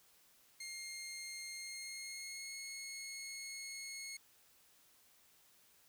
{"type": "tone with pitch glide", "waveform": "15% pulse", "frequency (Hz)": [2126, 2173], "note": ["C7", "C#7"], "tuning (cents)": [27, -35], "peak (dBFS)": -38, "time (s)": [0.6, 4.17], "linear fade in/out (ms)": 5, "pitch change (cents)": 38, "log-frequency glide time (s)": [1.55, 2.55], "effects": ["white hiss -68 dBFS RMS until 5.88 s"]}